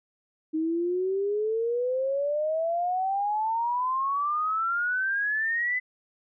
sine exponential sweep, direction up, 311.1 to 2025 Hz, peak -24 dBFS, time 0.53-5.8 s, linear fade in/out 20 ms, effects none

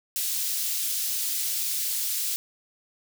white high-pass noise, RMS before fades -28 dBFS, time 0.16-2.36 s, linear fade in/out 0 ms, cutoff 3700 Hz, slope 12 dB/octave, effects none

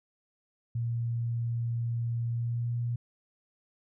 sine tone with pitch glide, 117.3 to 119.21 Hz, A#2 to A#2, +11 to +39 cents, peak -28 dBFS, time 0.75-2.96 s, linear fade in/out 5 ms, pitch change +28 cents, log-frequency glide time 2.29-2.75 s, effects none

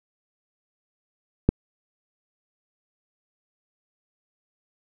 click, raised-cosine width 3 ms, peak -3 dBFS, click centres 1.49 s, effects none

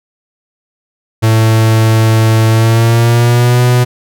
45% pulse tone with pitch glide, 111.2 to 123.38 Hz, A2 to B2, +19 to -1 cents, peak -6 dBFS, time 1.22-3.85 s, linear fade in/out 20 ms, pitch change +180 cents, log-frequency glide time 2.49-3.61 s, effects none

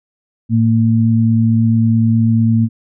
sine tone pair together, 111.79 / 227.3 Hz, A2 / A#3, +28 / -43 cents, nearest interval octave, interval 1229 cents, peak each -12 dBFS, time 0.49-2.69 s, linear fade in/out 50 ms, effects none

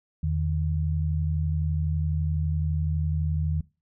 sine tone pair together, 81.9 / 153.85 Hz, E2 / D#3, -11 / -19 cents, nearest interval major seventh, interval 1092 cents, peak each -25 / -27 dBFS, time 0.23-3.61 s, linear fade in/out 5 ms, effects noise-tail reverb RT60 0.3 s tail -21 dB re dry

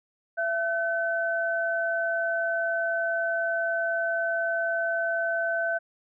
sine tone pair together, 671 / 1521.2 Hz, E5 / F#6, +31 / +48 cents, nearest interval octave + major second, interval 1417 cents, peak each -27 dBFS, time 0.37-5.79 s, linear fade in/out 20 ms, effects none

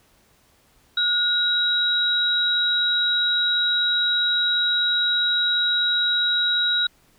sine tone pair together, 1441 / 3843 Hz, F#6 / B7, -46 / -48 cents, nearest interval octave + perfect fourth, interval 1698 cents, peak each -24 / -19 dBFS, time 0.97-6.87 s, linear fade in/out 5 ms, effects pink hiss -59 dBFS RMS until 7.18 s

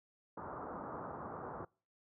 white low-pass noise, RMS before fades -45 dBFS, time 0.37-1.65 s, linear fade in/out 5 ms, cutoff 1300 Hz, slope 48 dB/octave, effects noise-tail reverb RT60 0.4 s tail -26 dB re dry + high-pass 80 Hz 12 dB/octave

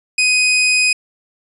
sawtooth tone, 2500 Hz, D#7, 8 cents sharp, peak -8 dBFS, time 0.18-0.93 s, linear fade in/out 5 ms, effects resampled to 24000 Hz

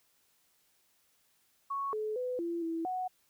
sine tone with pitch steps, 1108 / 430 / 501 / 339.8 / 329 / 739 Hz, C#6 / A4 / B4 / F4 / E4 / F#5, -1 / -40 / +25 / -47 / -3 / -2 cents, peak -32 dBFS, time 1.7-3.08 s, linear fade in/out 10 ms, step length 230 ms, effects white hiss -71 dBFS RMS until 3.29 s

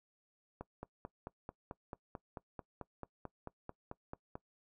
click train, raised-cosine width 1 ms, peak -29 dBFS, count 18, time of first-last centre 0.61-4.354 s, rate 4.54 Hz, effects noise-tail reverb RT60 0.1 s tail -21 dB re dry

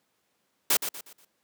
white noise with echo, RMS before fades -22 dBFS, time 0.7-0.77 s, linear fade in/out 5 ms, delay 120 ms, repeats 4, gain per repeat -9 dB, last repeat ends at 1.25 s, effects pink hiss -73 dBFS RMS until 1.43 s + high-pass 200 Hz 12 dB/octave

